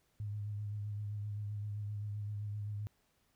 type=tone with vibrato; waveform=sine; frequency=103.83 Hz; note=G#2; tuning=in tune; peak=-37 dBFS; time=0.2-2.87 s; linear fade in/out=0 ms; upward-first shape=sine; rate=7.7 Hz; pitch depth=30 cents each way; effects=pink hiss -75 dBFS RMS until 3.35 s